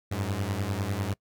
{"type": "beating tone pair", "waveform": "sawtooth", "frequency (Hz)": [93.8, 103.8], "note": ["F#2", "G#2"], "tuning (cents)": [24, 0], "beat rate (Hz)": 10, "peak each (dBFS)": -27, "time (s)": [0.11, 1.14], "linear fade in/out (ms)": 10, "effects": ["noise-tail reverb RT60 0.1 s tail -23 dB re dry"]}